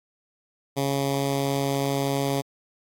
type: tone with notch filter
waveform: 10% pulse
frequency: 138.7 Hz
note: C#3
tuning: 1 cent sharp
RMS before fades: -25 dBFS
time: 0.76-2.42 s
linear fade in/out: 20 ms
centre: 1600 Hz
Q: 1.2
effects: AAC 64 kbps